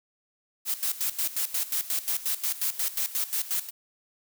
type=noise with tremolo; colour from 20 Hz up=blue; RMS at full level=-27 dBFS; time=0.65-3.71 s; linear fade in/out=50 ms; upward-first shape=square; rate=5.6 Hz; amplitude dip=80%; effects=none